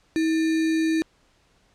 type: tone with sample-and-hold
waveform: sine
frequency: 320.8 Hz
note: E4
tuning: 47 cents flat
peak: -19 dBFS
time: 0.16-1.02 s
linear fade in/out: 0 ms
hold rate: 2100 Hz
effects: pink hiss -62 dBFS RMS until 1.74 s + low-pass 7000 Hz 12 dB/octave